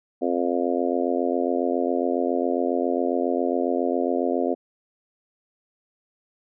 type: harmonic tone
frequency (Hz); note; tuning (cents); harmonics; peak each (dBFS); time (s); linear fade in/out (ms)
87.31; F2; 0; 3 / 4 / 5 / 6 / 7 / 8; -26 / -27 / -28 / -29 / -29 / -30; 0.21-4.55; 20
effects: none